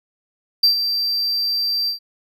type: tone with ADSR envelope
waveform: triangle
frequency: 4696 Hz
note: D8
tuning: 1 cent flat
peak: -8 dBFS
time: 0.63-1.99 s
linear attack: 7 ms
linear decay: 110 ms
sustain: -9 dB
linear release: 110 ms
effects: none